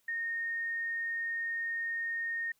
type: tone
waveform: sine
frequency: 1845 Hz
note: A#6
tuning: 18 cents flat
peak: -32 dBFS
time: 0.08-2.52 s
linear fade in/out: 5 ms
effects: white hiss -73 dBFS RMS until 2.59 s